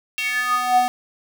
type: tone with high-pass filter sweep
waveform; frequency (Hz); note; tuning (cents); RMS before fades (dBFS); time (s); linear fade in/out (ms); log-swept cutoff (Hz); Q
square; 248.2; B3; +9; -20; 0.18-0.88; 0; 2700 to 570; 6.8
effects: none